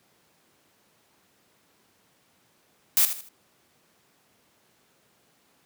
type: noise with echo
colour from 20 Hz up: blue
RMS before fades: -19 dBFS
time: 2.97-3.05 s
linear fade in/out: 0 ms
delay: 79 ms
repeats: 3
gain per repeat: -10 dB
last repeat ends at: 3.287 s
effects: pink hiss -64 dBFS RMS until 5.65 s + high-pass 150 Hz 12 dB/octave